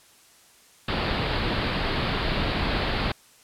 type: low-pass noise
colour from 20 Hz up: pink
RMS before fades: -26 dBFS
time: 0.88-3.12 s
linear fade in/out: 5 ms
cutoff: 4700 Hz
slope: 96 dB/octave
effects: white hiss -55 dBFS RMS until 3.43 s + low-pass 11000 Hz 12 dB/octave